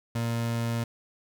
30% pulse tone, 116.54 Hz, A#2, in tune, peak -24 dBFS, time 0.15-0.84 s, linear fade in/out 5 ms, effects none

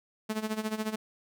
sawtooth tone with tremolo, 216.9 Hz, A3, 25 cents flat, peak -24 dBFS, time 0.29-0.96 s, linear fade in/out 10 ms, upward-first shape sine, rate 14 Hz, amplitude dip 80%, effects none

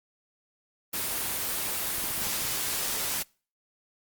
white noise, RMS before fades -30 dBFS, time 0.93-3.23 s, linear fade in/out 10 ms
clicks, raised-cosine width 3 ms, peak -30 dBFS, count 8, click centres 1.983 / 2.041 / 2.106 / 2.18 / 2.219 / 2.269 / 2.419 / 2.451 s
effects noise-tail reverb RT60 0.4 s tail -26 dB re dry + Opus 24 kbps

